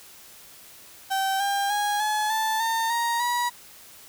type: tone with pitch steps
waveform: 35% pulse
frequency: 774 / 799 / 824.8 / 851.4 / 878.9 / 907.3 / 936.5 / 966.8 Hz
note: G5 / G5 / G#5 / G#5 / A5 / A#5 / A#5 / B5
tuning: -22 / +33 / -12 / +43 / -2 / -47 / +8 / -37 cents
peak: -21 dBFS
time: 1.1-3.5 s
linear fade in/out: 20 ms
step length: 300 ms
effects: white hiss -48 dBFS RMS until 4.08 s